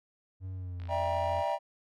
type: tone with pitch glide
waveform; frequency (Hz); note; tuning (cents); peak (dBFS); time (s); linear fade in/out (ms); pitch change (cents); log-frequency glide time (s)
triangle; 93.7 to 86.42; F#2 to F2; +22 to -18; -34; 0.4-1.44; 50; -140; 0.53-0.9
type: click train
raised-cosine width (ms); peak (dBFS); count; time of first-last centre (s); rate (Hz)
0.3; -36; 40; 0.8-1.516; 54.5
type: chord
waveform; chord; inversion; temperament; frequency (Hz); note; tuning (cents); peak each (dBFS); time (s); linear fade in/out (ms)
triangle; E half-diminished seventh; third; just; 593.3 / 659.3 / 791.1 / 949.3; D5 / E5 / G5 / Bb5; +18 / 0 / +16 / +31; -32; 0.88-1.59; 50
effects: none